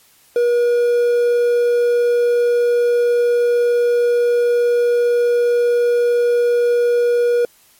triangle tone with quantisation, 480 Hz, B4, 49 cents flat, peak -10 dBFS, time 0.36-7.45 s, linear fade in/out 2 ms, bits 6, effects white hiss -52 dBFS RMS until 7.79 s + MP3 64 kbps

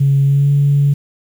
sine tone with pitch glide, 138.59 to 142.16 Hz, C#3 to C#3, 0 to +44 cents, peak -8 dBFS, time 0-0.94 s, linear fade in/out 10 ms, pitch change +44 cents, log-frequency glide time 0.24-0.5 s, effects tanh soft clip ceiling -4 dBFS + 7-bit

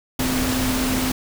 sine tone in noise, 256.7 Hz, C4, 33 cents flat, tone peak -22 dBFS, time 0.19-1.12 s, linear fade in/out 5 ms, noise pink, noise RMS -24 dBFS, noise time 0.19-1.12 s, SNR -1 dB, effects none

